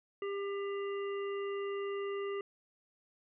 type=harmonic tone; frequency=398.9 Hz; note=G4; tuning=30 cents sharp; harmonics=1 / 3 / 5 / 7; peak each=-35 / -45 / -49 / -52 dBFS; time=0.22-2.41 s; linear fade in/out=2 ms; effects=none